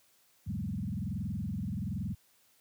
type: tone with frequency modulation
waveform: sine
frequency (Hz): 146.83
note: D3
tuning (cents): 0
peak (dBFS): -32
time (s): 0.46-2.15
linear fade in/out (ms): 20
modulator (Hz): 21.2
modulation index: 3.4
effects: white hiss -67 dBFS RMS until 2.6 s + high-pass 60 Hz 12 dB/octave